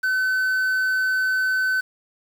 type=tone with quantisation; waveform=triangle; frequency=1519 Hz; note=F#6; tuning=45 cents sharp; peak=-17 dBFS; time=0.03-1.81 s; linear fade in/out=10 ms; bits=7; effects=none